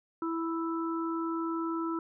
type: harmonic tone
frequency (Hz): 329.6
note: E4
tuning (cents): 0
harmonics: 1 / 3 / 4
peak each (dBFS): -31 / -40 / -37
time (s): 0.22-1.99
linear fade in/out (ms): 2
effects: none